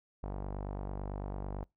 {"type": "tone with low-pass filter", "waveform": "sawtooth", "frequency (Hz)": 49, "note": "G1", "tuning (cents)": 0, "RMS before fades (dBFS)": -39, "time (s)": [0.23, 1.64], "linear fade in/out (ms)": 0, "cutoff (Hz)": 830, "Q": 1.8, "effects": ["noise-tail reverb RT60 0.2 s tail -25 dB re dry"]}